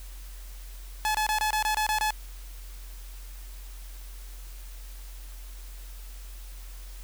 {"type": "tone bursts", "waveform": "sawtooth", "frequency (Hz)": 857, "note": "A5", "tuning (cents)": -46, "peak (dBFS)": -20, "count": 9, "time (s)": [1.05, 2.106], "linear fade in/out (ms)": 0, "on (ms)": 96, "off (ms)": 24, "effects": ["added 44 Hz sine -39 dBFS peak until 7.03 s", "white hiss -51 dBFS RMS until 7.03 s"]}